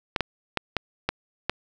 clicks, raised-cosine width 0.3 ms, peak -7 dBFS, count 6, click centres 0.162 / 0.207 / 0.573 / 0.767 / 1.09 / 1.496 s, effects none

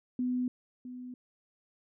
sine tone with echo, 250 Hz, B3, 21 cents sharp, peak -28 dBFS, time 0.19-0.48 s, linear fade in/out 2 ms, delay 660 ms, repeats 1, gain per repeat -12 dB, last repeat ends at 1.14 s, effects none

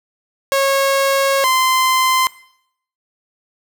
sawtooth tone pair in turn, 547 / 1036.2 Hz, C#5 / C6, -23 / -17 cents, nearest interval major seventh, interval 1106 cents, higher second, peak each -9 dBFS, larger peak neither, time 0.52-1.44 / 1.44-2.27 s, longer first, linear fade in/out 0 ms, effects noise-tail reverb RT60 0.7 s tail -20 dB re dry

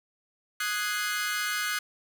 sawtooth chord, Ab dominant seventh, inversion second, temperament equal, 1244.5 / 1480 / 1661.2 / 2093 Hz, Eb6 / Gb6 / Ab6 / C7, 0 / 0 / 0 / 0 cents, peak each -31 / -28 / -31 / -31 dBFS, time 0.6-1.79 s, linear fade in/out 5 ms, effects none

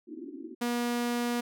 white band-pass noise, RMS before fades -42 dBFS, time 0.07-0.55 s, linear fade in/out 20 ms, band 240 to 370 Hz, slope 96 dB/octave
sawtooth tone, 240 Hz, B3, 49 cents flat, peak -24 dBFS, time 0.61-1.41 s, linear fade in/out 10 ms
effects none

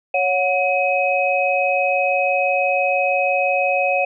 sine tone cluster, 556 / 730 / 2535 Hz, C#5 / F#5 / D#7, +5 / -24 / +32 cents, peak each -20 dBFS, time 0.14-4.05 s, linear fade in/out 5 ms, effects none

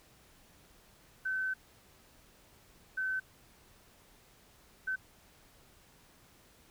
sine tone bursts at uneven times, 1528 Hz, G6, 45 cents flat, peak -31 dBFS, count 3, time 1.25-1.54 / 2.97-3.2 / 4.87-4.96 s, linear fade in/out 10 ms, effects pink hiss -62 dBFS RMS until 6.7 s

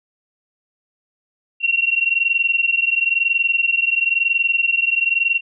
sine tone pair together, 2730 / 2751 Hz, F7 / F7, -40 / -27 cents, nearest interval unison, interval 13 cents, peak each -18 dBFS, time 1.6-5.41 s, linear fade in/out 50 ms, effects none

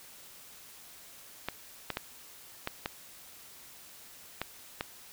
clicks, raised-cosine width 0.3 ms, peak -16 dBFS, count 7, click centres 1.486 / 1.903 / 1.971 / 2.674 / 2.859 / 4.416 / 4.809 s, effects white hiss -52 dBFS RMS until 5.12 s

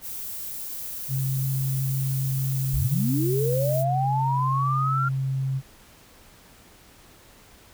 violet noise, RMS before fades -34 dBFS, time 0.01-3.85 s, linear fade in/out 50 ms
sine tone, 133.7 Hz, C3, 38 cents sharp, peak -23 dBFS, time 1.08-5.62 s, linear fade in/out 50 ms
sine linear sweep, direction up, 38.83 to 1396.9 Hz, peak -23 dBFS, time 2.73-5.09 s, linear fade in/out 10 ms
effects pink hiss -52 dBFS RMS until 7.73 s

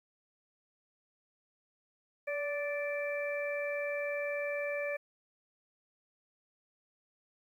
harmonic tone with a mistuned harmonic, 585 Hz, D5, 7 cents flat, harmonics 1 / 2 / 3 / 4, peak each -34 / -49 / -41 / -40 dBFS, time 2.27-4.97 s, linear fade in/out 10 ms, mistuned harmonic 1, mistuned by -26 cents, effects 11-bit

